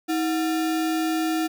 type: tone with sample-and-hold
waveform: sine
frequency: 319.5 Hz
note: D#4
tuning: 46 cents sharp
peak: -21 dBFS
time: 0.08-1.48 s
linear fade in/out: 20 ms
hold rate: 1050 Hz
effects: none